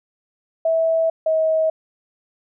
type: tone pair in turn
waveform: sine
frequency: 652 / 637.1 Hz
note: E5 / D#5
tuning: -19 / +41 cents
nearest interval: unison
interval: 40 cents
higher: first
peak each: -15 dBFS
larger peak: neither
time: 0.65-1.1 / 1.26-1.7 s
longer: first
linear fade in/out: 5 ms
effects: none